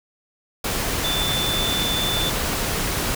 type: tone in noise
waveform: sine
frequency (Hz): 3523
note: A7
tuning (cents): +1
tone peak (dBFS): -23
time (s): 1.04-2.3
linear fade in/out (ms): 5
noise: pink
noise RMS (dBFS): -24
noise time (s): 0.64-3.15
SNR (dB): -2
effects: none